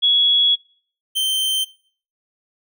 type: tone pair in turn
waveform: sine / 45% pulse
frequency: 3356 / 3116 Hz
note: G#7 / G7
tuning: +17 / -11 cents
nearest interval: minor second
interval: 128 cents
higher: first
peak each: -12 / -17 dBFS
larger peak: first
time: 0.02-0.56 / 1.15-1.65 s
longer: first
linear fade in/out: 20 ms
effects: noise-tail reverb RT60 0.5 s tail -24 dB re dry